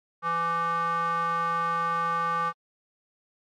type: tone with band-pass filter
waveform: square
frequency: 167.9 Hz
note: E3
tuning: 32 cents sharp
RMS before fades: -27 dBFS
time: 0.22-2.53 s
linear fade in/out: 50 ms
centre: 1200 Hz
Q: 5.6
effects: AAC 48 kbps